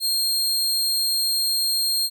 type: tone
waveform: sawtooth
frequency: 4218 Hz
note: C8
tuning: 13 cents sharp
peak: -17 dBFS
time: 0-2.1 s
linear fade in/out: 50 ms
effects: none